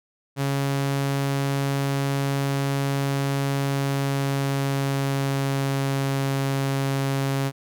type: tone with pitch glide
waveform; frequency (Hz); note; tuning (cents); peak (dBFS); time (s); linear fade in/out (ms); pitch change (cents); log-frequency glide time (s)
sawtooth; 138.59 to 136.76; C#3 to C#3; 0 to -23; -18; 0.36-7.52; 50; -23; 3.62-6.3
effects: none